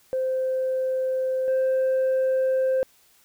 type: tone pair in turn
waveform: sine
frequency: 520 / 523 Hz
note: C5 / C5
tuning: -11 / -1 cents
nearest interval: unison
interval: 10 cents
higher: second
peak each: -21 / -17 dBFS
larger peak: second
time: 0.13-1.48 / 1.48-2.83 s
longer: neither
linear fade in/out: 0 ms
effects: tanh soft clip ceiling -18 dBFS + white hiss -59 dBFS RMS until 3.24 s